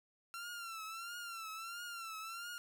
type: tone with vibrato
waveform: sawtooth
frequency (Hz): 1360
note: F6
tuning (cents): -46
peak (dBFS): -40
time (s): 0.34-2.58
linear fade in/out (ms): 0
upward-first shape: triangle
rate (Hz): 1.5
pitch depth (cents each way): 100
effects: none